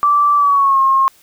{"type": "tone with pitch glide", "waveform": "sine", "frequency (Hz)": [1165, 1074.5], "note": ["D6", "C6"], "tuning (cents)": [-14, 46], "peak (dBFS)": -9, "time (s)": [0.03, 1.08], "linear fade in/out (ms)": 0, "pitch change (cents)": -140, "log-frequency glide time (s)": [0.36, 0.8], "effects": ["white hiss -50 dBFS RMS until 1.22 s"]}